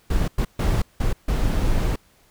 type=noise bursts at uneven times; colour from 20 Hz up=brown; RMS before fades=-20 dBFS; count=5; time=0.1-0.28 / 0.38-0.45 / 0.59-0.82 / 1-1.13 / 1.28-1.96 s; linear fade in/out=5 ms; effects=pink hiss -58 dBFS RMS until 2.3 s